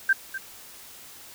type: tone with echo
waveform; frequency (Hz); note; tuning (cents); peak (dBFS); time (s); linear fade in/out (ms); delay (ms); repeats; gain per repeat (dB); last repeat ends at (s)
sine; 1572; G6; +4; -16; 0.09-0.13; 5; 250; 1; -13; 0.38
effects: white hiss -46 dBFS RMS until 1.34 s